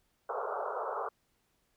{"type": "band-pass noise", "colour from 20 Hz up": "pink", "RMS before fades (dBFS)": -36, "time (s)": [0.29, 1.09], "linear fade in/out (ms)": 5, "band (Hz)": [410, 1400], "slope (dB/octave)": 96, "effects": ["pink hiss -75 dBFS RMS until 1.76 s"]}